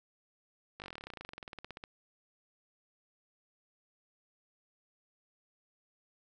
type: slowing click train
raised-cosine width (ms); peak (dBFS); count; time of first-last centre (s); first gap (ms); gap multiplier
0.3; -28; 28; 0.8-1.839; 19; 1.05
effects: none